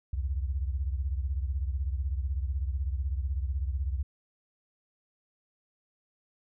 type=beating tone pair; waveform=sine; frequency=65.1 / 81.1 Hz; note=C2 / E2; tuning=-8 / -28 cents; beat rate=16 Hz; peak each=-29 / -34 dBFS; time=0.13-4.03 s; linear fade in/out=5 ms; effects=none